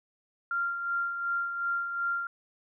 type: tone with tremolo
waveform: sine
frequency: 1388 Hz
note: F6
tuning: 11 cents flat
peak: -26 dBFS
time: 0.51-2.27 s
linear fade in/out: 2 ms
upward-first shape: sine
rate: 2.7 Hz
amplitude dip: 50%
effects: none